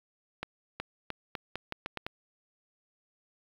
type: accelerating click train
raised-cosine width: 0.3 ms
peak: -18 dBFS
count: 9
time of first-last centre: 0.43-2.065 s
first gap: 370 ms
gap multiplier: 0.82
effects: low-pass 5000 Hz 12 dB/octave + 8-bit